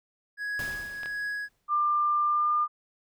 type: tone with tremolo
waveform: triangle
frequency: 1668 Hz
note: G#6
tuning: 7 cents sharp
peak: -27 dBFS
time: 0.37-1.49 s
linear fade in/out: 50 ms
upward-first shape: triangle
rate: 1.4 Hz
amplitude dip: 60%
type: noise with exponential decay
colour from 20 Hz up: pink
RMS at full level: -38 dBFS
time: 0.59-1.7 s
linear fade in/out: 2 ms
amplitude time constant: 240 ms
type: clicks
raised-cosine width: 0.3 ms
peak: -24 dBFS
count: 2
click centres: 1.033 / 1.059 s
type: tone with pitch glide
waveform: sine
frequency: 1193 to 1204.8 Hz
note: D6 to D6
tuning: +27 to +44 cents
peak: -22 dBFS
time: 1.68-2.68 s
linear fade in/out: 50 ms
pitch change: +17 cents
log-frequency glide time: 2.26-2.53 s
effects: none